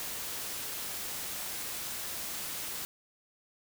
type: noise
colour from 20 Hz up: white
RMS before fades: -38 dBFS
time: 0-2.85 s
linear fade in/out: 0 ms
effects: none